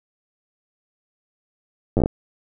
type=slowing click train; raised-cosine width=2 ms; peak=-6 dBFS; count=7; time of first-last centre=1.97-2.059 s; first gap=9 ms; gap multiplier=1.2; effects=none